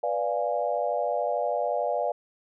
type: chord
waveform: sine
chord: B diminished seventh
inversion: none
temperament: equal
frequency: 493.9 / 587.3 / 698.5 / 830.6 Hz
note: B4 / D5 / F5 / Ab5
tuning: 0 / 0 / 0 / 0 cents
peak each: -31 / -28 / -29 / -33 dBFS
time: 0.03-2.12 s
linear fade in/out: 5 ms
effects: none